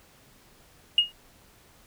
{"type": "tone with exponential decay", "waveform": "sine", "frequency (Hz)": 2862, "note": "F7", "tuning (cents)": 42, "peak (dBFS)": -12, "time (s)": [0.98, 1.12], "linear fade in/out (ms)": 2, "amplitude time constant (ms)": 29, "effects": ["tanh soft clip ceiling -9 dBFS", "pink hiss -57 dBFS RMS until 1.86 s"]}